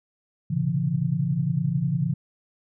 sine tone cluster, 114.1 / 129.9 / 141 / 169.7 Hz, A#2 / C3 / C#3 / F3, -37 / -12 / +30 / -49 cents, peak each -33 / -30 / -25 / -25 dBFS, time 0.5-2.14 s, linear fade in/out 10 ms, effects none

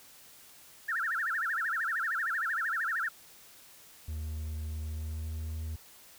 sine tone with vibrato, 1568 Hz, G6, in tune, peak -29 dBFS, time 0.88-3.09 s, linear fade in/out 10 ms, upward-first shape sine, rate 13 Hz, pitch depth 300 cents each way
triangle tone with pitch glide, 77.6 to 79.28 Hz, D#2 to D#2, -4 to +33 cents, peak -32 dBFS, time 4.08-5.76 s, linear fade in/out 5 ms, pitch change +37 cents, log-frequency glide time 4.88-5.36 s
effects white hiss -55 dBFS RMS until 6.18 s

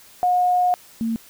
sine tone pair in turn, 721 / 227.1 Hz, F#5 / A#3, -45 / -45 cents, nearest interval octave + minor sixth, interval 2000 cents, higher first, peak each -15 / -20 dBFS, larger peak first, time 0.23-0.74 / 1.01-1.16 s, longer first, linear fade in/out 0 ms, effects white hiss -48 dBFS RMS until 1.29 s

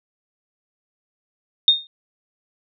sine tone with exponential decay, 3675 Hz, A#7, 25 cents flat, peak -6 dBFS, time 1.68-1.87 s, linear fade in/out 1 ms, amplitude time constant 40 ms, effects none

